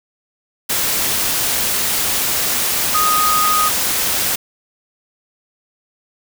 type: tone in noise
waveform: sine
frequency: 1244.5 Hz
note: D#6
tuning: in tune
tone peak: -14 dBFS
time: 2.94-3.69 s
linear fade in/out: 10 ms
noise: white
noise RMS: -18 dBFS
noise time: 0.69-4.36 s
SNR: +1 dB
effects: none